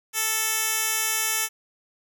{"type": "tone with band-pass filter", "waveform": "10% pulse", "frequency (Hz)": 440, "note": "A4", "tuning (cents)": 0, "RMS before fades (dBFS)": -25, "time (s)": [0.13, 1.49], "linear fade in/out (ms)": 50, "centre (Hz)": 12000, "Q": 0.53, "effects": []}